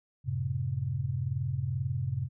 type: chord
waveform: sine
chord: F# diminished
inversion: none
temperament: just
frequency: 92.5 / 111 / 133.2 Hz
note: F#2 / A2 / C3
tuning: 0 / +16 / +31 cents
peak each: -35 / -35 / -31 dBFS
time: 0.24-2.29 s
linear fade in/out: 50 ms
effects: none